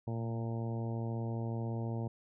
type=harmonic tone with a mistuned harmonic; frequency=114.5 Hz; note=A#2; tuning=31 cents flat; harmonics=1 / 2 / 3 / 4 / 5 / 6 / 7 / 8; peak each=-35 / -41 / -45 / -47 / -49 / -51 / -52 / -53 dBFS; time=0.07-2.08 s; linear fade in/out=5 ms; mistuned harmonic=1; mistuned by=+32 cents; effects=none